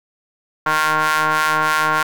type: ring-modulated tone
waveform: sawtooth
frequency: 154.8 Hz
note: D#3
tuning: 9 cents flat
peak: -8 dBFS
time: 0.66-2.03 s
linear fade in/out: 5 ms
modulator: 1240 Hz
effects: none